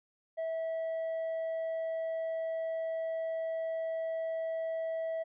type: tone with tanh clipping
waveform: sine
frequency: 651 Hz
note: E5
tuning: 22 cents flat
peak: -33 dBFS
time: 0.37-5.24 s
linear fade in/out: 20 ms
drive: 3 dB
effects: none